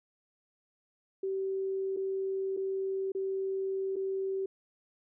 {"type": "tone with dropouts", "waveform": "sine", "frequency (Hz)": 385.2, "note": "G4", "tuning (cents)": -30, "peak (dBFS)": -30, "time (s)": [1.23, 4.46], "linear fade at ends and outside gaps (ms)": 5, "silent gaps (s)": [[1.965, 1.97], [2.567, 2.572], [3.12, 3.149], [3.959, 3.964]], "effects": []}